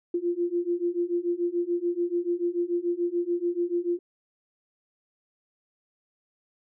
sine beating tone pair, 344.3 / 351.2 Hz, F4 / F4, -25 / +10 cents, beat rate 6.9 Hz, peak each -28 / -27 dBFS, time 0.14-3.99 s, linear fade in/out 5 ms, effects none

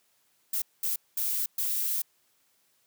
violet noise bursts at uneven times, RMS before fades -29 dBFS, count 4, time 0.53-0.62 / 0.83-0.96 / 1.17-1.46 / 1.58-2.02 s, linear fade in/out 5 ms, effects white hiss -69 dBFS RMS until 2.86 s + high-pass 100 Hz 12 dB/octave

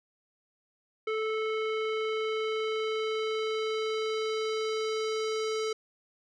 square tone with low-pass filter sweep, 437.3 Hz, A4, 11 cents flat, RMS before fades -31 dBFS, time 1.07-5.73 s, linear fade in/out 5 ms, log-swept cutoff 2400 to 5600 Hz, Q 1.7, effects none

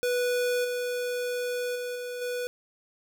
square tone with level steps, 491.8 Hz, B4, 7 cents flat, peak -25 / -29 / -32 / -34 / -30 dBFS, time 0.03-2.47 s, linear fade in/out 0 ms, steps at 0.64 / 1.75 / 1.95 / 2.21 s, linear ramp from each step 10 ms, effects none

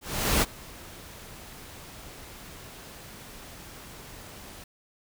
pink noise with ADSR envelope, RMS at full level -22 dBFS, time 0.01-4.64 s, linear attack 410 ms, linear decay 32 ms, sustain -23 dB, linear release 3 ms, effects none

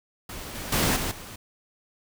pink noise with level steps, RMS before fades -38 / -35 / -23 / -29 / -41 dBFS, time 0.29-1.36 s, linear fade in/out 5 ms, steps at 0.55 / 0.72 / 0.96 / 1.11 s, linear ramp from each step 5 ms, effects none

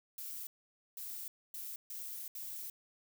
violet noise bursts at uneven times, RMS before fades -44 dBFS, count 5, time 0.18-0.47 / 0.97-1.28 / 1.54-1.76 / 1.9-2.28 / 2.35-2.7 s, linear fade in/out 2 ms, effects none

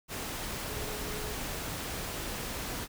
sine tone in noise, 423.9 Hz, G#4, 35 cents sharp, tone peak -43 dBFS, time 0.68-1.35 s, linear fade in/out 50 ms, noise pink, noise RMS -37 dBFS, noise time 0.08-2.88 s, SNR -9 dB, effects none

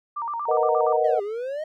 sine tone with vibrato, 1046.5 Hz, C6, in tune, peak -26 dBFS, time 0.16-0.97 s, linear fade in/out 10 ms, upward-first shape square, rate 8.5 Hz, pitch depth 210 cents each way
sine chord, B major seventh, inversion third, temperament equal, 466.2 / 493.9 / 622.3 / 740 Hz, A#4 / B4 / D#5 / F#5, 0 / 0 / 0 / 0 cents, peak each -23 / -27 / -23 / -24 dBFS, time 0.48-1.2 s, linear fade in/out 10 ms
triangle exponential two-way sweep, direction down then up, 667 to 394 to 636 Hz, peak -25 dBFS, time 1.04-1.64 s, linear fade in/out 5 ms, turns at 1.22 s
effects none

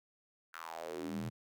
square tone with high-pass filter sweep, 40.92 Hz, E1, 12 cents flat, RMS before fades -42 dBFS, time 0.53-1.3 s, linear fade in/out 20 ms, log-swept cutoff 1500 to 130 Hz, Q 4.2, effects none

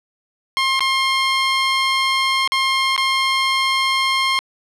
15% pulse tone with dropouts, 1065 Hz, C6, 30 cents sharp, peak -9 dBFS, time 0.57-4.39 s, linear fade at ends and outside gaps 0 ms, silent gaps 0.794-0.806 / 2.476-2.52 / 2.964-2.978 s, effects low-pass 7000 Hz 12 dB/octave

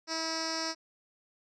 10% pulse tone with low-pass filter, 323.5 Hz, E4, 32 cents flat, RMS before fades -34 dBFS, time 0.07-0.75 s, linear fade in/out 50 ms, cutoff 5600 Hz, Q 7.9, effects none

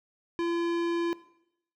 square tone with low-pass filter, 340.3 Hz, F4, 45 cents flat, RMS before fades -29 dBFS, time 0.39-1.13 s, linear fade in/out 0 ms, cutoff 3600 Hz, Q 0.66, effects noise-tail reverb RT60 0.8 s tail -18 dB re dry

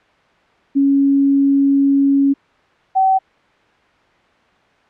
sine tone pair in turn, 277.2 / 763.9 Hz, C#4 / G5, 0 / -45 cents, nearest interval octave + tritone, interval 1755 cents, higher second, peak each -10 dBFS, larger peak neither, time 0.75-2.34 / 2.95-3.19 s, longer first, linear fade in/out 20 ms, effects white hiss -53 dBFS RMS until 4.89 s + low-pass 2000 Hz 12 dB/octave

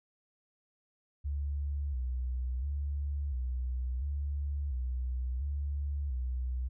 sine tone with vibrato, 67 Hz, C2, 42 cents sharp, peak -31 dBFS, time 1.24-6.69 s, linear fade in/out 20 ms, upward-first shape square, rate 0.72 Hz, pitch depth 110 cents each way, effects none

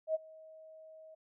sine tone with ADSR envelope, 634 Hz, D#5, 32 cents sharp, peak -27 dBFS, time 0.07-1.15 s, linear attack 76 ms, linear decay 25 ms, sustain -24 dB, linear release 10 ms, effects none

